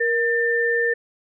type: tone pair together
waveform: sine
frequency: 470.7 / 1791 Hz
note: A#4 / A6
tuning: +17 / +30 cents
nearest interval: octave + major seventh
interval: 2313 cents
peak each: -21 / -20 dBFS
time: 0-0.94 s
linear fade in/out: 10 ms
effects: none